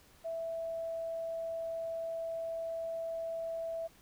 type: tone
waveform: sine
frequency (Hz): 659.3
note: E5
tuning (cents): 0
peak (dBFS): -35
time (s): 0.24-3.88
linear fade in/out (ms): 20
effects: pink hiss -62 dBFS RMS until 4.01 s